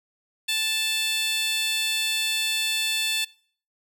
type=tone with high-pass filter; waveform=15% pulse; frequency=880 Hz; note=A5; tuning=in tune; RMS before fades=-25 dBFS; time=0.48-3.25 s; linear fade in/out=10 ms; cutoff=3400 Hz; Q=1.7; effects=noise-tail reverb RT60 0.5 s tail -23 dB re dry